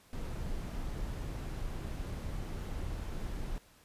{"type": "noise", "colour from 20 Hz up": "brown", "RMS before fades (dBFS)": -38, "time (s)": [0.13, 3.58], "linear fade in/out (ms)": 0, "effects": ["pink hiss -62 dBFS RMS until 3.84 s", "resampled to 32000 Hz"]}